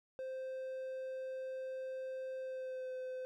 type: tone with pitch glide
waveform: triangle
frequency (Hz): 522 to 513.3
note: C5 to C5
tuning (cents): -4 to -33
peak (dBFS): -38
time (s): 0.19-3.25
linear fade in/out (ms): 0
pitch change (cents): -29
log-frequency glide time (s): 2.4-2.92
effects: none